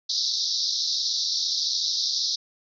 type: band-pass noise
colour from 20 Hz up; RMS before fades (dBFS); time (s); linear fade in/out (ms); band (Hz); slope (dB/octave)
white; -26; 0.09-2.36; 10; 3700 to 5700; 96
effects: none